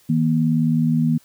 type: tone pair together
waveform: sine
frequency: 159.05 / 238.3 Hz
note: D#3 / A#3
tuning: +38 / +38 cents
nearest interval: perfect fifth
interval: 700 cents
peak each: -18 dBFS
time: 0.09-1.18 s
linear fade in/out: 10 ms
effects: white hiss -55 dBFS RMS until 1.24 s